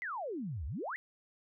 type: exponential two-way sweep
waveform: sine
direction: down then up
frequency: 2100 to 63.3 to 2100 Hz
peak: -36 dBFS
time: 0.02-0.96 s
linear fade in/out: 0 ms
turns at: 0.66 s
effects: none